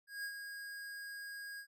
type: tone with ADSR envelope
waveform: square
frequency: 1636 Hz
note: G#6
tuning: 26 cents flat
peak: -39 dBFS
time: 0.07-1.67 s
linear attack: 170 ms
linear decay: 75 ms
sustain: -6 dB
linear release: 81 ms
effects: none